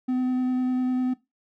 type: tone with vibrato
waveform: triangle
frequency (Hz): 253.9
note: B3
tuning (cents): +48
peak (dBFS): -20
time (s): 0.08-1.14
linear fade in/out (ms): 10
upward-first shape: square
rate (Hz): 10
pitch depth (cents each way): 8
effects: noise-tail reverb RT60 0.2 s tail -17 dB re dry